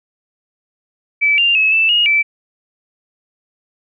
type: tone with pitch steps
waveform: sine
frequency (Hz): 2307 / 2791 / 2581 / 2645 / 2869 / 2322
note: D7 / F7 / E7 / E7 / F7 / D7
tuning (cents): -31 / -2 / -37 / +5 / +46 / -20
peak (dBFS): -10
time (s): 1.21-2.23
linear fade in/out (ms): 20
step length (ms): 170
effects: none